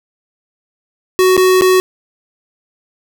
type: tone with dropouts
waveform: square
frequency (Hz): 371.6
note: F#4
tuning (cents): +7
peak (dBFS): -8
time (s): 1.19-1.8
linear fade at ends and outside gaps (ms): 0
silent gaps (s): 1.367-1.377 / 1.611-1.62
effects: none